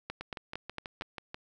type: two click trains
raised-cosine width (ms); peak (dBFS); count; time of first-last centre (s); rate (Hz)
0.3; -20 / -23; 5 / 8; 0.1-1.011 / 0.21-1.345; 4.39 / 6.17
effects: none